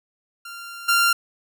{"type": "tone with level steps", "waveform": "sawtooth", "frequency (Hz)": 1387, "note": "F6", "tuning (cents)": -12, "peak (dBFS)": [-31, -12], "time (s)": [0.45, 1.13], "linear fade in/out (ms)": 5, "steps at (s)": 0.88, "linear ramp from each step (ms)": 10, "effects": []}